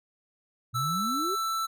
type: exponential sweep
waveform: sine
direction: up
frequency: 113.7 to 415.3 Hz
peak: -31 dBFS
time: 0.73-1.36 s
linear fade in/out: 20 ms
type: tone with pitch glide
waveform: square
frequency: 1318.5 to 1326.9 Hz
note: E6 to E6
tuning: 0 to +11 cents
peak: -28 dBFS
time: 0.74-1.67 s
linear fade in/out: 20 ms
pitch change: +11 cents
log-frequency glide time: 0.87-1.16 s
effects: none